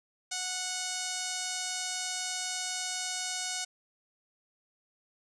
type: tone with low-pass filter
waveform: 5% pulse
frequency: 736 Hz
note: F#5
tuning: 9 cents flat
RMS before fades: -35 dBFS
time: 0.31-3.65 s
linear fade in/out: 10 ms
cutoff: 7500 Hz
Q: 1.8
effects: none